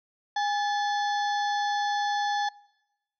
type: harmonic tone with a mistuned harmonic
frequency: 865 Hz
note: A5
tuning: 30 cents flat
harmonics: 1 / 2 / 4 / 5 / 6 / 7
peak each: -25 / -32 / -38 / -41 / -46 / -47 dBFS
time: 0.36-2.49 s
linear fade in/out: 5 ms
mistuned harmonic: 1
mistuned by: -92 cents
effects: noise-tail reverb RT60 1.0 s tail -24 dB re dry